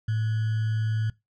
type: tone with sample-and-hold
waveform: sine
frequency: 110 Hz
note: A2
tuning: in tune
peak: -23 dBFS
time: 0.08-1.1 s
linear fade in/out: 5 ms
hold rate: 1575 Hz
effects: noise-tail reverb RT60 0.2 s tail -21 dB re dry + low-pass 4000 Hz 12 dB/octave